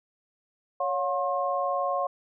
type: tone cluster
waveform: sine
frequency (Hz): 558 / 718 / 1071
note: C#5 / F5 / C6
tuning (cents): +11 / +48 / +40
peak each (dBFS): -29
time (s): 0.8-2.07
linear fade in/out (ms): 5
effects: none